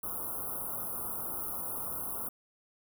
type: band-stop noise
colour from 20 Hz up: white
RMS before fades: -37 dBFS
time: 0.03-2.29 s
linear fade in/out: 5 ms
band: 1400 to 9800 Hz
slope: 96 dB/octave
effects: none